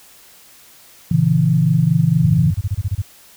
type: chord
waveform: sine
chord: A# diminished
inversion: none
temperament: equal with one note detuned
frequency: 116.54 / 140.12 / 164.81 Hz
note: A#2 / C#3 / E3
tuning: 0 / +19 / 0 cents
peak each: -20 / -16 / -14 dBFS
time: 1.11-2.51 s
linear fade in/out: 5 ms
type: tone bursts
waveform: sine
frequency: 98 Hz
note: G2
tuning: in tune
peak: -15 dBFS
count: 12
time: 2.23-3.02 s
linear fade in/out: 10 ms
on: 42 ms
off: 26 ms
effects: white hiss -46 dBFS RMS until 3.36 s